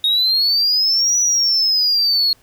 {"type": "exponential two-way sweep", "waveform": "sine", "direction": "up then down", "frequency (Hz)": [3729, 5920, 4296], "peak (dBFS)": -11, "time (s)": [0.04, 2.33], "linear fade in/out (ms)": 2, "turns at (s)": 1.19, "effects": ["tanh soft clip ceiling -11 dBFS", "pink hiss -54 dBFS RMS until 2.42 s"]}